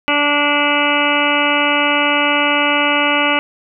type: harmonic tone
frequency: 291.1 Hz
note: D4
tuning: 15 cents flat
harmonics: 1 / 2 / 3 / 4 / 5 / 7 / 8 / 9 / 10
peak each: -21 / -21 / -21 / -21 / -21 / -21 / -21 / -21 / -21 dBFS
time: 0.08-3.39 s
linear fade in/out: 0 ms
effects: none